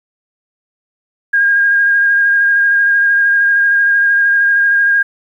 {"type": "tone with vibrato", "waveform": "sine", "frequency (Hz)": 1620, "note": "G#6", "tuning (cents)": -43, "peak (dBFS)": -8, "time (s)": [1.33, 5.03], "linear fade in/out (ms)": 10, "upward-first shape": "square", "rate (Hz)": 13, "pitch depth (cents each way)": 12, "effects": ["8-bit"]}